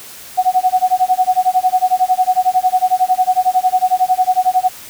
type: tone with tremolo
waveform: sine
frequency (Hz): 740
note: F#5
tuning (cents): 0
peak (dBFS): -7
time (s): 0.37-4.69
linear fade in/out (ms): 20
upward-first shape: sine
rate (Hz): 11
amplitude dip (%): 100
effects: white hiss -35 dBFS RMS until 4.89 s